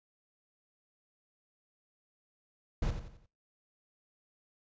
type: noise with echo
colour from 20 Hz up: brown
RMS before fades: -30 dBFS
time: 2.82-2.91 s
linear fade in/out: 5 ms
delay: 88 ms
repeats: 4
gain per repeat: -8 dB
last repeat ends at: 3.262 s
effects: noise-tail reverb RT60 0.3 s tail -21 dB re dry + resampled to 16000 Hz